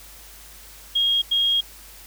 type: tone bursts at uneven times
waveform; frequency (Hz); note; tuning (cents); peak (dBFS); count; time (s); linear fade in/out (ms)
sine; 3263; G#7; -31; -17; 2; 0.95-1.22 / 1.31-1.61; 10
effects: added 50 Hz sine -48 dBFS peak until 2.06 s + white hiss -45 dBFS RMS until 2.06 s